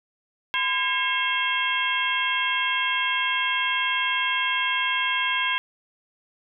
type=harmonic tone with a mistuned harmonic; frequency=540 Hz; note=C#5; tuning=45 cents flat; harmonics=2 / 3 / 4 / 5 / 6; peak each=-28 / -28 / -28 / -28 / -28 dBFS; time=0.54-5.58 s; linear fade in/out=0 ms; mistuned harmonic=2; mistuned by=-100 cents; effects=none